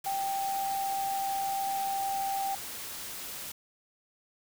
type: tone in noise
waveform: sine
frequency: 784 Hz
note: G5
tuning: in tune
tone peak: -29 dBFS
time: 0.06-2.55 s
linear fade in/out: 5 ms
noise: white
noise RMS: -40 dBFS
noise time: 0.04-3.52 s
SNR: +8 dB
effects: none